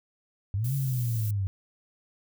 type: linear two-way sweep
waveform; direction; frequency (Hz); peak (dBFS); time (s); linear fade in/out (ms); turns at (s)
sine; up then down; 92.5 to 140 to 93.8; -25; 0.54-1.47; 0; 0.74
type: noise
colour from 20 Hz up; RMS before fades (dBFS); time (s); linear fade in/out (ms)
violet; -40; 0.64-1.31; 5
effects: none